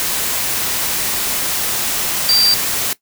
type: tone in noise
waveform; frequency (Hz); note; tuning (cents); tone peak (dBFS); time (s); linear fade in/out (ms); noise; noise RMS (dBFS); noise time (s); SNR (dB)
sine; 4699; D8; 0; -10; 2.29-2.54; 0; white; -19; 0-2.93; +6
effects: noise-tail reverb RT60 0.1 s tail -18 dB re dry